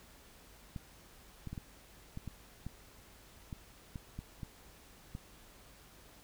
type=clicks; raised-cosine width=5 ms; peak=-29 dBFS; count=12; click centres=0.762 / 1.473 / 1.53 / 1.578 / 2.174 / 2.277 / 2.666 / 3.528 / 3.958 / 4.19 / 4.432 / 5.151 s; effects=added 50 Hz sine -64 dBFS peak until 6.23 s + pink hiss -59 dBFS RMS until 6.23 s